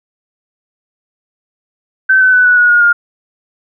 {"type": "tone with pitch steps", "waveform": "sine", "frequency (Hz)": [1538, 1516.8, 1495.9, 1475.3, 1455, 1435, 1415.2], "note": ["G6", "F#6", "F#6", "F#6", "F#6", "F6", "F6"], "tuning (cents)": [-33, 43, 19, -5, -29, 47, 23], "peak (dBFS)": -5, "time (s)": [2.09, 2.93], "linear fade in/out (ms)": 10, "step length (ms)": 120, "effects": []}